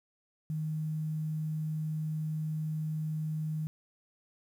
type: tone with quantisation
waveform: sine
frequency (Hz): 155.56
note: D#3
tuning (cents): 0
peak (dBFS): -31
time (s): 0.5-3.67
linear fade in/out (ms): 0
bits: 10
effects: none